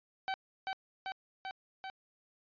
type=tone with echo; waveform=sawtooth; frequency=767 Hz; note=G5; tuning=38 cents flat; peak=-29 dBFS; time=0.28-0.34 s; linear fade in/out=0 ms; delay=390 ms; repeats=4; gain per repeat=-2 dB; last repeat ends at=1.9 s; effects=resampled to 11025 Hz